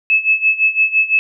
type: tone with tremolo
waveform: sine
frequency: 2600 Hz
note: E7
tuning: 24 cents flat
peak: -8 dBFS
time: 0.1-1.19 s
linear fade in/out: 0 ms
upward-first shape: sine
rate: 5.9 Hz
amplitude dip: 85%
effects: none